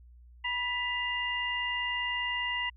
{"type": "tone cluster", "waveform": "sine", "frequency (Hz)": [975, 1980, 2810], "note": ["B5", "B6", "F7"], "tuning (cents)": [-23, 4, 10], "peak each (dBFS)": [-36, -32, -34], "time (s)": [0.44, 2.7], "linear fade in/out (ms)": 10, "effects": ["added 60 Hz sine -51 dBFS peak until 2.76 s"]}